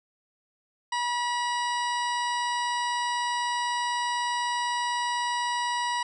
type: harmonic tone with a mistuned harmonic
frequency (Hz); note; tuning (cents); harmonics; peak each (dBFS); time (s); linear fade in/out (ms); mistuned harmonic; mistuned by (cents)
968; B5; -35; 1 / 2 / 3 / 4 / 5 / 6 / 8 / 9; -27 / -33 / -37 / -39 / -41 / -43 / -45 / -46; 0.92-6.03; 5; 6; -45
effects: none